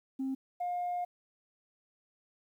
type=tone pair in turn; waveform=sine; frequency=266.2 / 710.7 Hz; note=C4 / F5; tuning=+30 / +30 cents; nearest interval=octave + perfect fourth; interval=1700 cents; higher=second; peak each=-30 / -30 dBFS; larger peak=neither; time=0.19-0.35 / 0.6-1.05 s; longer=second; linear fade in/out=10 ms; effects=tanh soft clip ceiling -29 dBFS + 11-bit